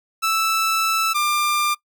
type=tone pair in turn; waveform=sawtooth; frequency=1318.5 / 1193.8 Hz; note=E6 / D6; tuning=0 / +28 cents; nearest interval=major second; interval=172 cents; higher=first; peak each=-14 dBFS; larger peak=neither; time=0.22-1.14 / 1.14-1.75 s; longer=first; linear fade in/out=20 ms; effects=noise-tail reverb RT60 0.1 s tail -22 dB re dry